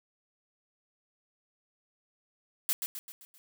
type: noise with echo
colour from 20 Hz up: blue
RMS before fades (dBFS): -28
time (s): 2.69-2.73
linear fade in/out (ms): 0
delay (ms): 130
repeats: 5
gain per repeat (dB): -6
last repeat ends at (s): 3.38
effects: none